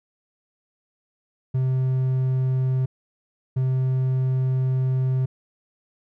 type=tone bursts at uneven times; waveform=triangle; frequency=130 Hz; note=C3; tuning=11 cents flat; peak=-17 dBFS; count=2; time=1.54-2.86 / 3.56-5.26 s; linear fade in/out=10 ms; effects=none